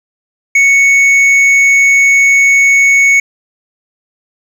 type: tone with hard clipping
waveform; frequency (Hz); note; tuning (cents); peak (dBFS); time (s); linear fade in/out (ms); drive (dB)
sine; 2217; C#7; 0; -6; 0.55-3.2; 5; 5
effects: none